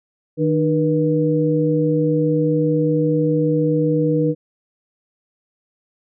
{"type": "tone cluster", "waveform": "sine", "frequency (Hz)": [155.7, 303.2, 482.5], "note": ["D#3", "D#4", "B4"], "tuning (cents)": [2, -45, -40], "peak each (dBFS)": -19, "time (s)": [0.37, 4.35], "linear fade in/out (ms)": 50, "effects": []}